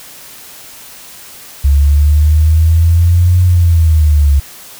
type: exponential two-way sweep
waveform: sine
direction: up then down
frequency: 69.3 to 90.8 to 69.3 Hz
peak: -5 dBFS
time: 1.64-4.4 s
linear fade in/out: 10 ms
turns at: 3.44 s
effects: white hiss -34 dBFS RMS until 4.79 s